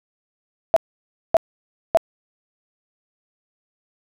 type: tone bursts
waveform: sine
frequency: 660 Hz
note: E5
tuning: 2 cents sharp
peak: -9 dBFS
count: 3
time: 0.74-1.972 s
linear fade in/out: 0 ms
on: 24 ms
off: 580 ms
effects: none